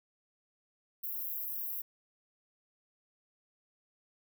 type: high-pass noise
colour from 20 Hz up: pink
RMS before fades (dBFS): -38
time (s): 1.03-1.82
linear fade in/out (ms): 10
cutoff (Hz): 12000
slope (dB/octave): 96
effects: none